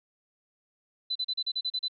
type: tone bursts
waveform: sine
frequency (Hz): 4014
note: B7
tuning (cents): +27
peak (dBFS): -27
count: 9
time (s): 1.1-1.883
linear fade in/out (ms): 10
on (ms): 55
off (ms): 36
effects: none